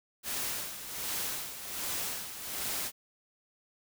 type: noise with tremolo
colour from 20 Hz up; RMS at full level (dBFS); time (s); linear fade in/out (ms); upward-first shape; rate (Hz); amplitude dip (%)
white; -34; 0.23-2.92; 50; sine; 1.3; 65
effects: none